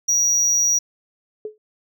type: tone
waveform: triangle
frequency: 5770 Hz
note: F#8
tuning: 44 cents flat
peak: -14 dBFS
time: 0.08-0.79 s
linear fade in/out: 10 ms
type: tone with exponential decay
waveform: sine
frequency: 427.7 Hz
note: A4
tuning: 49 cents flat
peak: -23 dBFS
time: 1.45-1.58 s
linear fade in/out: 2 ms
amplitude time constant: 27 ms
effects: none